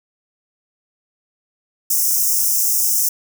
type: high-pass noise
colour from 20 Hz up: white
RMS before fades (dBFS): -17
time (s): 1.9-3.09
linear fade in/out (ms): 5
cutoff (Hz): 5300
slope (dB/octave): 96
effects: none